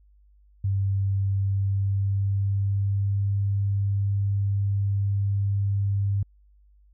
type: tone with pitch glide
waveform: sine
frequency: 98 to 99.77 Hz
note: G2 to G2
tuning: 0 to +31 cents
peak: -21 dBFS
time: 0.64-6.23 s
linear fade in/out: 5 ms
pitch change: +31 cents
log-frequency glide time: 1.37-3.33 s
effects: added 50 Hz sine -54 dBFS peak until 6.93 s